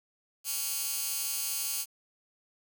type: tone with high-pass filter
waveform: 15% pulse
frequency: 277.5 Hz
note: C#4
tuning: 2 cents sharp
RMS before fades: -33 dBFS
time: 0.44-1.86 s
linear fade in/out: 50 ms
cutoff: 7100 Hz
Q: 0.57
effects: 9-bit